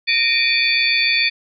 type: tone cluster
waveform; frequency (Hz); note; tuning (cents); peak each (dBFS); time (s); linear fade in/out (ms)
sine; 1850 / 2339 / 2466 / 3501 / 4497; A#6 / D7 / D#7 / A7 / C#8; -14 / -8 / -16 / -9 / +24; -24 / -20 / -20 / -22 / -19; 0.07-1.3; 20
effects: none